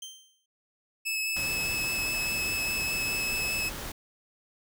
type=tone with exponential decay; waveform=25% pulse; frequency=3136 Hz; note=G7; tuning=in tune; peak=-33 dBFS; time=0.02-0.46 s; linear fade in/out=5 ms; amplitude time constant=95 ms
type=tone with vibrato; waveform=sawtooth; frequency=2598 Hz; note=E7; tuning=26 cents flat; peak=-25 dBFS; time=1.05-3.7 s; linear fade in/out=20 ms; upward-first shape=sine; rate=4.9 Hz; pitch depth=11 cents each way
type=noise; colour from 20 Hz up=pink; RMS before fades=-38 dBFS; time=1.36-3.92 s; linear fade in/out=5 ms
effects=none